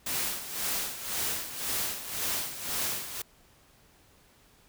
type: noise with tremolo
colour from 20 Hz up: white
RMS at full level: -30 dBFS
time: 0.06-3.22 s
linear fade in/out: 5 ms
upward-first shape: sine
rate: 1.9 Hz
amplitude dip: 70%
effects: pink hiss -61 dBFS RMS until 4.68 s